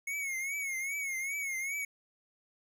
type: tone with vibrato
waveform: square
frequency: 2188 Hz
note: C#7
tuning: 23 cents flat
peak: -34 dBFS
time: 0.07-1.85 s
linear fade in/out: 5 ms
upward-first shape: triangle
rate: 2.5 Hz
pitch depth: 99 cents each way
effects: none